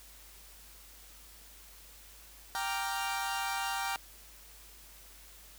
sawtooth chord, G minor seventh, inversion none, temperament equal, 784 / 932.3 / 1174.7 / 1396.9 Hz, G5 / Bb5 / D6 / F6, 0 / 0 / 0 / 0 cents, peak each -32 / -34 / -38 / -36 dBFS, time 2.55-3.96 s, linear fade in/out 0 ms, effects added 50 Hz sine -57 dBFS peak until 5.58 s + white hiss -55 dBFS RMS until 5.58 s

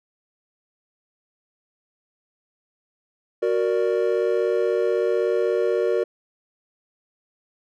triangle chord, Gb augmented, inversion none, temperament equal, 370 / 466.2 / 587.3 Hz, Gb4 / Bb4 / D5, 0 / 0 / 0 cents, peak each -21 / -20 / -24 dBFS, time 3.42-6.04 s, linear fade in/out 10 ms, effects none

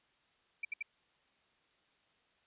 sine tone bursts, 2335 Hz, D7, 11 cents flat, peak -35 dBFS, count 3, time 0.63-0.826 s, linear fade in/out 5 ms, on 20 ms, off 68 ms, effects white hiss -72 dBFS RMS until 2.46 s + resampled to 8000 Hz

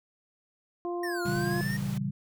harmonic tone, 349.2 Hz, F4, in tune, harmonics 1 / 2 / 3, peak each -31 / -37 / -41 dBFS, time 0.85-1.61 s, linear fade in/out 0 ms
square linear two-way sweep, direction down then up, 1864.7 to 1393 to 1864.7 Hz, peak -35 dBFS, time 1.03-1.77 s, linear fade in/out 5 ms, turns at 1.23 s
pink noise, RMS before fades -44 dBFS, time 1.25-1.98 s, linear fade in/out 5 ms
sine chord, A# diminished seventh, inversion none, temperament equal, 116.54 / 138.59 / 164.81 / 196 Hz, A#2 / C#3 / E3 / G3, 0 / 0 / 0 / 0 cents, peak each -37 / -32 / -38 / -32 dBFS, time 1.25-2.11 s, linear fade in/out 10 ms
effects none

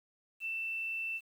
sine tone with quantisation, 2669 Hz, E7, 21 cents sharp, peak -34 dBFS, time 0.4-1.21 s, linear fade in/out 50 ms, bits 10, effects none

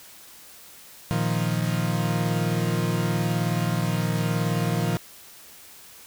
40% pulse chord, Bb suspended fourth, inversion none, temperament equal, 116.54 / 155.56 / 174.61 Hz, Bb2 / Eb3 / F3, 0 / 0 / 0 cents, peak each -26 dBFS, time 1.11-4.97 s, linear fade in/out 0 ms, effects white hiss -47 dBFS RMS until 6.06 s

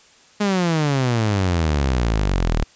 sawtooth exponential sweep, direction down, 210.7 to 36.71 Hz, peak -13 dBFS, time 0.4-2.64 s, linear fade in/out 10 ms, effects white hiss -51 dBFS RMS until 2.75 s + resampled to 16000 Hz

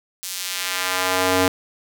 square tone with high-pass filter sweep, 92.6 Hz, F#2, 2 cents sharp, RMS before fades -22 dBFS, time 0.23-1.48 s, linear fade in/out 0 ms, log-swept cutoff 5800 to 300 Hz, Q 0.73, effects none

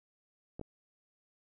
clicks, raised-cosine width 2 ms, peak -29 dBFS, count 2, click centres 0.595 / 0.613 s, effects none

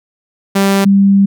sawtooth / sine tone pair in turn, 196.5 / 197.42 Hz, G3 / G3, +4 / +13 cents, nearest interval unison, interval 9 cents, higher second, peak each -5 dBFS, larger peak neither, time 0.55-0.85 / 0.85-1.26 s, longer second, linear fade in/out 10 ms, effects none

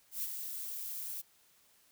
violet noise with ADSR envelope, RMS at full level -35 dBFS, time 0.11-1.22 s, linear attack 120 ms, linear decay 36 ms, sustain -6 dB, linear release 18 ms, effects white hiss -67 dBFS RMS until 1.91 s

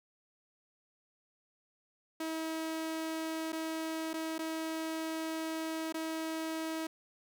sawtooth tone with dropouts, 320.9 Hz, E4, 46 cents flat, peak -31 dBFS, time 2.2-6.87 s, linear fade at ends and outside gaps 5 ms, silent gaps 3.522-3.528 / 4.133-4.139 / 4.382-4.39 / 5.925-5.942 s, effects none

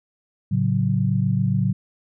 sine chord, F# minor, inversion first, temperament just, 111 / 138.75 / 185 Hz, A2 / C#3 / F#3, +16 / +2 / 0 cents, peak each -22 dBFS, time 0.51-1.73 s, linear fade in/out 10 ms, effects none

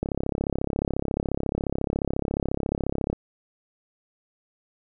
click train, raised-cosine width 2 ms, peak -12 dBFS, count 107, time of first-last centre 0.03-3.129 s, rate 34.2 Hz, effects none

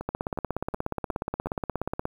two click trains, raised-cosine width 1 ms, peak -19 / -14 dBFS, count 5 / 34, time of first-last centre 0.01-1.47 / 0.09-2.054 s, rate 2.74 / 16.8 Hz, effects 8-bit

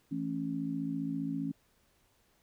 harmonic tone, 55 Hz, A1, in tune, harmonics 3 / 4 / 5, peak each -38 / -40 / -34 dBFS, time 0.11-1.52 s, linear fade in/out 10 ms, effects pink hiss -70 dBFS RMS until 2.42 s

